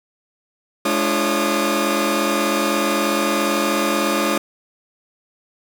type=tone cluster; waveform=sawtooth; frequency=212.1 / 292.4 / 341.5 / 548 / 1222 Hz; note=G#3 / D4 / F4 / C#5 / D#6; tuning=+37 / -7 / -39 / -20 / -32 cents; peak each=-20 dBFS; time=0.85-4.38 s; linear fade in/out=5 ms; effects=none